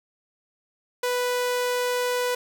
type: tone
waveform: sawtooth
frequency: 493.9 Hz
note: B4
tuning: in tune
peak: -19 dBFS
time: 1.03-2.35 s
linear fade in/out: 5 ms
effects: none